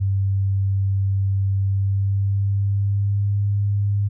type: tone with pitch glide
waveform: sine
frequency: 97.6 to 101.28 Hz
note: G2 to G#2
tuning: -7 to -43 cents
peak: -17 dBFS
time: 0-4.09 s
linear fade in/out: 20 ms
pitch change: +64 cents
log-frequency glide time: 1.62-3.42 s
effects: none